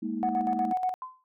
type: chord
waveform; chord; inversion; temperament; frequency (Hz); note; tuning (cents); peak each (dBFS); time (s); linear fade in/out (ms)
sine; Ab suspended second; none; equal with one note detuned; 207.7 / 233.1 / 318.4; Ab3 / Bb3 / Eb4; 0 / 0 / +40; -34 / -32 / -34; 0.02-0.73; 10
type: tone with tremolo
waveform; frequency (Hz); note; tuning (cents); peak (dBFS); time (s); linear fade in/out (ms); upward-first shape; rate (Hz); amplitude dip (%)
sine; 739; F#5; -2; -23; 0.23-0.94; 0; square; 8.3; 55
type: tone with exponential decay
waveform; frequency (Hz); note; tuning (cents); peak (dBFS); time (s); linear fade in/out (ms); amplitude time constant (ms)
sine; 1028; C6; -31; -31; 1.02-1.24; 1; 47
effects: tanh soft clip ceiling -17 dBFS